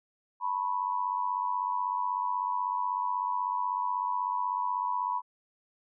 sine tone with amplitude modulation, 985 Hz, B5, 5 cents flat, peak -24 dBFS, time 0.4-5.22 s, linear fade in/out 50 ms, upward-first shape sine, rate 96.2 Hz, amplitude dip 80%, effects none

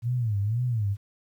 sine tone with vibrato, 111.8 Hz, A2, 28 cents sharp, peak -23 dBFS, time 0.02-0.97 s, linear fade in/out 50 ms, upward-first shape sine, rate 2 Hz, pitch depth 200 cents each way, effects 10-bit

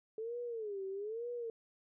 sine tone with vibrato, 431.2 Hz, A4, 35 cents flat, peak -38 dBFS, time 0.18-1.5 s, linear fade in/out 2 ms, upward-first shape sine, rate 1.1 Hz, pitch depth 200 cents each way, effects none

